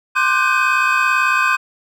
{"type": "tone cluster", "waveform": "triangle", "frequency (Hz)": [1052, 1188, 1511, 1569, 2522], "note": ["C6", "D6", "F#6", "G6", "D#7"], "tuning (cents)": [9, 20, 36, 1, 23], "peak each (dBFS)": -18, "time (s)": [0.15, 1.57], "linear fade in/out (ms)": 20, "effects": []}